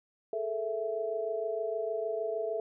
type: tone cluster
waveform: sine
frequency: 423.9 / 450.4 / 662 Hz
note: G#4 / A4 / E5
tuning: +35 / +40 / +7 cents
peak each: -36 / -35 / -34 dBFS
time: 0.33-2.6 s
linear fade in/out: 2 ms
effects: none